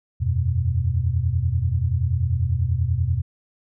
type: chord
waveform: sine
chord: E suspended second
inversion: none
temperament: just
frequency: 82.41 / 92.71 / 123.61 Hz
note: E2 / F#2 / B2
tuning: 0 / +4 / +2 cents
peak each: -23 dBFS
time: 0.2-3.22 s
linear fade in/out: 20 ms
effects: none